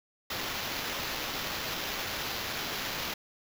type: noise with sample-and-hold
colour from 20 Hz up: violet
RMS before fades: -35 dBFS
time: 0.3-3.14 s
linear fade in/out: 5 ms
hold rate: 8820 Hz
effects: none